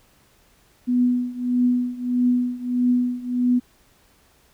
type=tone with tremolo; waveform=sine; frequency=246.9 Hz; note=B3; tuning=in tune; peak=-14 dBFS; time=0.87-3.6 s; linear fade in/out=20 ms; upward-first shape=triangle; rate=1.6 Hz; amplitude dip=90%; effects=pink hiss -58 dBFS RMS until 4.53 s